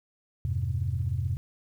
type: tone cluster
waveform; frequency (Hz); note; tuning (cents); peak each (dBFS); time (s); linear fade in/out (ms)
sine; 84.5 / 100.6 / 127.6; E2 / G2 / C3; +43 / +45 / -43; -30; 0.45-1.37; 0
effects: tanh soft clip ceiling -17 dBFS + 10-bit